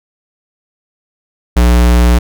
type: tone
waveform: square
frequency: 60 Hz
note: B1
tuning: 49 cents flat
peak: -6 dBFS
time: 1.56-2.19 s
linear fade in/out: 10 ms
effects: none